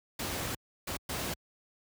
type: noise bursts at uneven times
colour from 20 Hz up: pink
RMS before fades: -35 dBFS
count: 3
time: 0.19-0.55 / 0.87-0.97 / 1.09-1.34 s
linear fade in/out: 5 ms
effects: high-pass 60 Hz 12 dB/octave